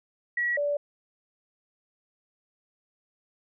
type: tone pair in turn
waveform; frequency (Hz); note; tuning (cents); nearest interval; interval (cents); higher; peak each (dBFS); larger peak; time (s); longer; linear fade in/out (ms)
sine; 1924 / 579.7; B6 / D5; -46 / -23; octave + major sixth; 2077; first; -24; neither; 0.37-0.57 / 0.57-0.77; neither; 5
effects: none